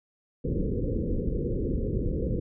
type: low-pass noise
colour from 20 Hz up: pink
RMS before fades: -28 dBFS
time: 0.44-2.4 s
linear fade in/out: 10 ms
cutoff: 520 Hz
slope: 96 dB/octave
effects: none